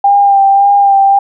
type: tone with vibrato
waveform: sine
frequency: 796 Hz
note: G5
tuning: 26 cents sharp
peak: -4 dBFS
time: 0.04-1.19 s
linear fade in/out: 5 ms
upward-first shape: sine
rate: 1.8 Hz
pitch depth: 24 cents each way
effects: none